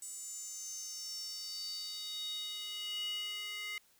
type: tone with high-pass filter sweep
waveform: square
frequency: 417.3 Hz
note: G#4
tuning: 8 cents sharp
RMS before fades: -42 dBFS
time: 0.02-3.78 s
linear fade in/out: 2 ms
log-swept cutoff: 7900 to 2300 Hz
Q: 7.5
effects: white hiss -68 dBFS RMS until 3.99 s